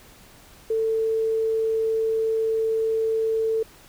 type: tone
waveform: sine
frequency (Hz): 445.3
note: A4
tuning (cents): +21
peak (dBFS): -20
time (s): 0.7-3.63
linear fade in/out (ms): 5
effects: pink hiss -50 dBFS RMS until 3.88 s